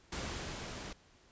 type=noise with level ramp; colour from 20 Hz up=pink; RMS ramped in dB=-39 to -45 dBFS; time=0.12-0.93 s; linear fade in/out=5 ms; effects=pink hiss -64 dBFS RMS until 1.31 s + resampled to 16000 Hz